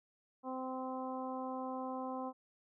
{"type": "harmonic tone", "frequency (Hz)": 259.1, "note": "C4", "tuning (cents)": -17, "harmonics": [1, 2, 3, 4, 5], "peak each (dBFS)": [-42, -44, -44, -45, -55], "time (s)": [0.43, 2.33], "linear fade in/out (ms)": 50, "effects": []}